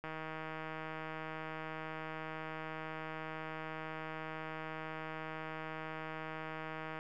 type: click train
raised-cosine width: 0.5 ms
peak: -28 dBFS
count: 1099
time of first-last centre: 0.04-6.989 s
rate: 158 Hz
effects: none